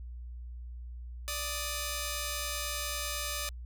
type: tone pair together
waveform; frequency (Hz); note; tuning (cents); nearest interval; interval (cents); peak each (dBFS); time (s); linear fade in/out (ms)
5% pulse; 588 / 1246; D5 / D#6; +2 / +2; octave + minor second; 1300; -25; 1.28-3.49; 0
effects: added 60 Hz sine -40 dBFS peak until 3.65 s